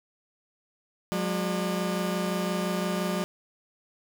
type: tone cluster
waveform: 30% pulse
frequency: 181.8 / 207.6 / 601 Hz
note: F#3 / G#3 / D5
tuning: -30 / 0 / +40 cents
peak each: -26 / -31 / -30 dBFS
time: 1.12-3.24 s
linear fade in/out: 0 ms
effects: none